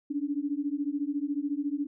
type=beating tone pair; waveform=sine; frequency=281 / 295 Hz; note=C#4 / D4; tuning=+24 / +8 cents; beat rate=14 Hz; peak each=-31 dBFS; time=0.1-1.87 s; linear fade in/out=10 ms; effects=none